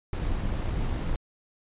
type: noise with amplitude modulation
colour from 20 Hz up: brown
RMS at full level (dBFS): -27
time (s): 0.13-1.16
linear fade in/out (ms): 2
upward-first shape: sine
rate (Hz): 59.3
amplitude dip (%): 25
effects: resampled to 8000 Hz